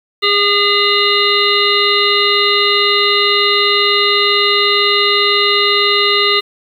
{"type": "harmonic tone", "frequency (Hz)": 407.1, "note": "G#4", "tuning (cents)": -35, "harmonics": [1, 3, 5, 7, 9, 10], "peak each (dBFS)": [-17, -17, -17, -17, -17, -17], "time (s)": [0.22, 6.41], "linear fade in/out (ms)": 20, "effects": ["7-bit"]}